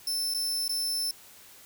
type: tone with dropouts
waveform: sawtooth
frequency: 5300 Hz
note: E8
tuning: 9 cents sharp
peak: -25 dBFS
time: 0.07-1.11 s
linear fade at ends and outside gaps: 2 ms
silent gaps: 0.339-0.346 / 0.68-0.693 s
effects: white hiss -52 dBFS RMS until 1.65 s